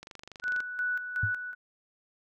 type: click train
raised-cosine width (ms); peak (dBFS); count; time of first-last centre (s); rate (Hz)
0.2; -27; 15; 0.03-0.604; 24.4
type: tone with tremolo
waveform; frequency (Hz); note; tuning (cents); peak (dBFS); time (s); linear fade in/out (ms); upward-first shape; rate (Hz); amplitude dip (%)
sine; 1480; F#6; 0; -27; 0.42-1.55; 50; square; 2.7; 60
type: tone with exponential decay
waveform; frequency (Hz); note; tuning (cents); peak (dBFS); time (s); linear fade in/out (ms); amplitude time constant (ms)
sine; 103.4; G#2; -7; -23; 1.23-1.34; 5; 22
effects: none